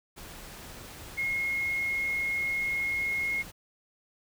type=tone in noise; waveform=sine; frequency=2156 Hz; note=C#7; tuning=49 cents flat; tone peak=-27 dBFS; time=1.17-3.43 s; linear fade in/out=20 ms; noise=pink; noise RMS=-45 dBFS; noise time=0.16-3.52 s; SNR=+15 dB; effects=none